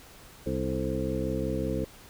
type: harmonic tone with a mistuned harmonic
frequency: 65.41 Hz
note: C2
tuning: in tune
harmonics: 1 / 2 / 3 / 4 / 5 / 7 / 8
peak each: -35 / -35 / -35 / -35 / -35 / -35 / -35 dBFS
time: 0.46-1.85 s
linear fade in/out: 5 ms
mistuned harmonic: 7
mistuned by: -69 cents
effects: pink hiss -51 dBFS RMS until 2.09 s